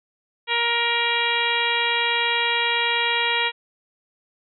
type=harmonic tone with a mistuned harmonic; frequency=470.6 Hz; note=A#4; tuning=16 cents sharp; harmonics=1 / 2 / 3 / 4 / 5 / 6 / 7 / 8; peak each=-31 / -26 / -31 / -26 / -25 / -28 / -27 / -31 dBFS; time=0.47-3.52 s; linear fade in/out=50 ms; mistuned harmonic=8; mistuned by=+32 cents; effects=none